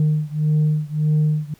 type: beating tone pair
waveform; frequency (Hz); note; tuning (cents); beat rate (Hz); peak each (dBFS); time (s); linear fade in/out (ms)
sine; 152 / 153.7; D#3 / D#3; -40 / -21; 1.7; -17 / -18; 0-1.54; 2
effects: tanh soft clip ceiling -12 dBFS + pink hiss -55 dBFS RMS until 1.59 s